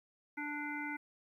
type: harmonic tone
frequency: 294.3 Hz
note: D4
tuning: 4 cents sharp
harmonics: 1 / 3 / 5 / 7 / 8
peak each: -42 / -45 / -44 / -42 / -52 dBFS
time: 0.37-0.97 s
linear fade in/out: 10 ms
effects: 12-bit